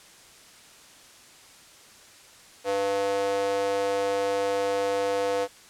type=tone with high-pass filter; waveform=square; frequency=99.3 Hz; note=G2; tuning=23 cents sharp; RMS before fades=-26 dBFS; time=2.64-5.48 s; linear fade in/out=50 ms; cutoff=530 Hz; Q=4.4; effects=white hiss -51 dBFS RMS until 5.69 s + low-pass 9000 Hz 12 dB/octave